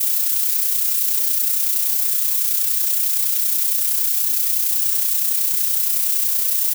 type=noise with amplitude modulation; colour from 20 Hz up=violet; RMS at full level=-17 dBFS; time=0-6.74 s; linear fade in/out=10 ms; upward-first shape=sine; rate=30.7 Hz; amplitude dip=40%; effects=none